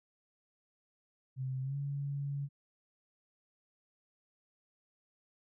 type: tone with pitch glide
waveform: sine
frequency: 130.9 to 141.11 Hz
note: C3 to C#3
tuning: +1 to +31 cents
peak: -34 dBFS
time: 1.36-2.49 s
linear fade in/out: 50 ms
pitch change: +130 cents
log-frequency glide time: 1.62-1.76 s
effects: none